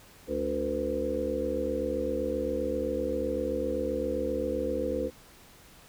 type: harmonic tone with a mistuned harmonic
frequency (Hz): 72.9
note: D2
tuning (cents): -12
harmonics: 1 / 3 / 4 / 5 / 6 / 7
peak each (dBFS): -39 / -38 / -35 / -37 / -34 / -31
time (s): 0.27-5.11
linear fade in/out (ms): 50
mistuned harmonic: 6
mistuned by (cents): +97
effects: pink hiss -54 dBFS RMS until 5.88 s